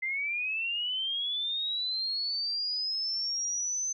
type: linear sweep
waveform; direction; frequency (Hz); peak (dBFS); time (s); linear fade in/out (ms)
sine; up; 2054 to 6200; -29; 0.02-3.93; 10
effects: none